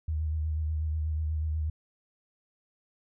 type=tone with vibrato; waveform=sine; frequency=77.78 Hz; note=D#2; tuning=in tune; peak=-27 dBFS; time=0.08-1.7 s; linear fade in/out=5 ms; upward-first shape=sine; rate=8.2 Hz; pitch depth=35 cents each way; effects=none